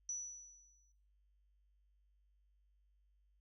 sine tone with exponential decay, 5920 Hz, F#8, in tune, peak -37 dBFS, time 0.09-0.92 s, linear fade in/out 2 ms, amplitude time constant 180 ms, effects noise-tail reverb RT60 0.5 s tail -21 dB re dry + added 50 Hz sine -70 dBFS peak until 3.4 s

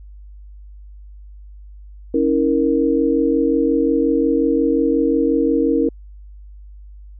sine chord, A# diminished, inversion first, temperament equal with one note detuned, 277.2 / 322.8 / 466.2 Hz, C#4 / E4 / A#4, 0 / -36 / 0 cents, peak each -18 dBFS, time 2.14-5.89 s, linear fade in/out 5 ms, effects added 50 Hz sine -36 dBFS peak until 7.19 s

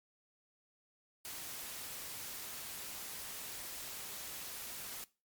white noise, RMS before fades -45 dBFS, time 1.25-5.04 s, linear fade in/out 0 ms, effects noise-tail reverb RT60 0.3 s tail -20 dB re dry + MP3 96 kbps

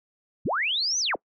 sine linear two-way sweep, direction up then down, 58.27 to 6272 to 127.9 Hz, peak -23 dBFS, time 0.45-1.16 s, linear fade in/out 10 ms, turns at 0.99 s, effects noise-tail reverb RT60 0.1 s tail -26 dB re dry

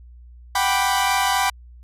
sawtooth chord, G major seventh, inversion third, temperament equal, 740 / 784 / 987.8 / 1174.7 Hz, F#5 / G5 / B5 / D6, 0 / 0 / 0 / 0 cents, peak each -22 / -18 / -18 / -23 dBFS, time 0.55-1.5 s, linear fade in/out 5 ms, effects added 60 Hz sine -41 dBFS peak until 1.83 s + resampled to 32000 Hz

